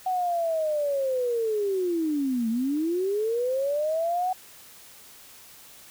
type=linear two-way sweep; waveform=sine; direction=down then up; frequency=751 to 220 to 751 Hz; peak=-23 dBFS; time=0.06-4.33 s; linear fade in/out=5 ms; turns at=2.49 s; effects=white hiss -49 dBFS RMS until 5.9 s